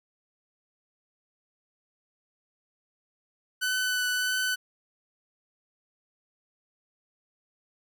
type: tone with vibrato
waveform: sawtooth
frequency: 1500 Hz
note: F#6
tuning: 23 cents sharp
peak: -22 dBFS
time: 3.61-4.56 s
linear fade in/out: 20 ms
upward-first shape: triangle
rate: 1.6 Hz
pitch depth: 14 cents each way
effects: none